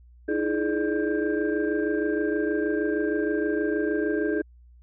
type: tone cluster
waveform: sine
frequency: 308.2 / 334.6 / 420.8 / 594 / 1588 Hz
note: D#4 / E4 / G#4 / D5 / G6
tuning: -16 / +26 / +23 / +20 / +22 cents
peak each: -27 / -29 / -26 / -34 / -33 dBFS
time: 0.28-4.42 s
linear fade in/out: 10 ms
effects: tanh soft clip ceiling -13 dBFS + added 60 Hz sine -49 dBFS peak until 4.82 s